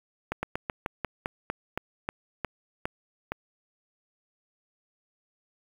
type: slowing click train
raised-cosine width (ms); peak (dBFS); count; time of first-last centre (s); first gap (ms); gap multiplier
0.5; -14; 13; 0.32-3.32; 110; 1.14
effects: 7-bit